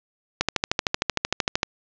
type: click train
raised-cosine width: 0.2 ms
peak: -3 dBFS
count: 17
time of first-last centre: 0.41-1.631 s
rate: 13.1 Hz
effects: resampled to 16000 Hz + 7-bit